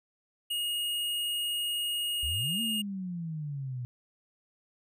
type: tone with pitch glide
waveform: square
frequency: 2866 to 2846 Hz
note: F7 to F7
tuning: +44 to +32 cents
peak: -30 dBFS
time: 0.5-2.82 s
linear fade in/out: 10 ms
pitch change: -12 cents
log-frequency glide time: 2.15-2.44 s
type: exponential two-way sweep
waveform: sine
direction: up then down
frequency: 65 to 230 to 121.1 Hz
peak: -33 dBFS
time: 2.23-3.85 s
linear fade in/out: 0 ms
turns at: 2.61 s
effects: none